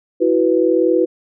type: chord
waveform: sine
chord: E suspended second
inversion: none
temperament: equal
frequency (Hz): 329.6 / 370 / 493.9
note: E4 / F#4 / B4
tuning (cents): 0 / 0 / 0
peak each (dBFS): -16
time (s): 0.2-1.06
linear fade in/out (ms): 20
effects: none